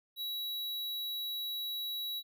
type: tone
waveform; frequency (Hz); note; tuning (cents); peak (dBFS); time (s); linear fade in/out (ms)
square; 3900; B7; -23; -36; 0.16-2.23; 50
effects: none